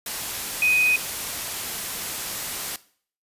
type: tone in noise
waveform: sine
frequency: 2501 Hz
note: D#7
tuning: 8 cents sharp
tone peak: -17 dBFS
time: 0.62-0.96 s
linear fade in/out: 2 ms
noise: white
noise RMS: -30 dBFS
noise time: 0.06-2.76 s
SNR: +10 dB
effects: noise-tail reverb RT60 0.5 s tail -18 dB re dry + resampled to 32000 Hz